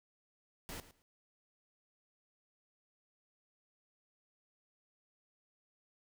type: noise with echo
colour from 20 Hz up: pink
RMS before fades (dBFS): -45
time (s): 0.69-0.8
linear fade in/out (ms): 0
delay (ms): 110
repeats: 2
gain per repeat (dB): -15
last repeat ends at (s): 1.02
effects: none